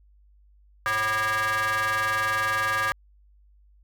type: ring-modulated tone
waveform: 40% pulse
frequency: 220 Hz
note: A3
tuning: in tune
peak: -19 dBFS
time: 0.86-2.92 s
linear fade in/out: 0 ms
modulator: 1420 Hz
effects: added 50 Hz sine -54 dBFS peak until 3.83 s